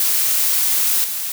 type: noise with level steps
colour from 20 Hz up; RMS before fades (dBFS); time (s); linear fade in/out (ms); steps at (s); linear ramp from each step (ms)
blue; -17 / -24; 0-1.32; 2; 1.04; 2
effects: none